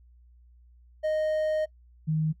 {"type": "tone pair in turn", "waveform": ["triangle", "sine"], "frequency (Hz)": [620, 156.53], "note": ["D#5", "D#3"], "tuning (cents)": [-6, 11], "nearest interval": "2 octaves", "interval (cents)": 2383, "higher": "first", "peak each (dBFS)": [-22, -23], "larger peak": "first", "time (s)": [[1.03, 1.66], [2.07, 2.33]], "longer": "first", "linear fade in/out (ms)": 20, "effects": ["noise-tail reverb RT60 0.1 s tail -21 dB re dry", "added 60 Hz sine -53 dBFS peak until 2.4 s"]}